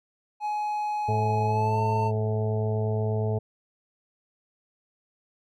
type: tone with pitch glide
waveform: triangle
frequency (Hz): 841 to 896.2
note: G#5 to A5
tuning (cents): +22 to +32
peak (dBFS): -24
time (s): 0.4-2.12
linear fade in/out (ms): 50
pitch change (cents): +110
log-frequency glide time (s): 1.45-1.81
type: harmonic tone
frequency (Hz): 108.4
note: A2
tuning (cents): -25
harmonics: 1 / 2 / 4 / 5 / 6 / 7 / 8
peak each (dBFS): -25 / -35 / -30 / -43 / -35 / -43 / -42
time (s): 1.08-3.39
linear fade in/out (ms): 10
effects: none